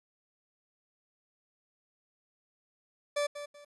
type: tone with echo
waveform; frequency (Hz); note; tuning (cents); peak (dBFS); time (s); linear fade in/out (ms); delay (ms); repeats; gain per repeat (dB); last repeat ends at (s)
40% pulse; 582; D5; -16; -27; 3.16-3.27; 10; 190; 2; -11; 3.65
effects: resampled to 24000 Hz + 11-bit